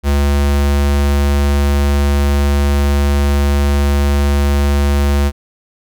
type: tone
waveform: square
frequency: 71.1 Hz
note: C#2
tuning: 45 cents sharp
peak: -11 dBFS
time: 0.03-5.32 s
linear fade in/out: 50 ms
effects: none